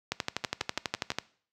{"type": "two click trains", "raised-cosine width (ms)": 0.2, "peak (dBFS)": [-17, -11], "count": [5, 14], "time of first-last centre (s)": [[0.44, 1.118], [0.12, 1.186]], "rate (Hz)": [5.9, 12.2], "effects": ["noise-tail reverb RT60 0.5 s tail -20 dB re dry", "high-pass 80 Hz 12 dB/octave"]}